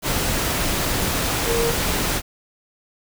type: tone in noise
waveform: sine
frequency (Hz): 465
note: A#4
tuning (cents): -4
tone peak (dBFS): -20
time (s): 1.45-1.74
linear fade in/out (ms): 50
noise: pink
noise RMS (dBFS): -22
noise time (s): 0.02-2.22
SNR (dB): -1
effects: none